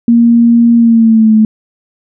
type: tone with pitch glide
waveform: sine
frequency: 234.3 to 217.4 Hz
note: A#3 to A3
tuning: +9 to -21 cents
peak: -3 dBFS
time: 0.08-1.45 s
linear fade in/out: 2 ms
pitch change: -130 cents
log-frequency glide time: 0.76-1.34 s
effects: none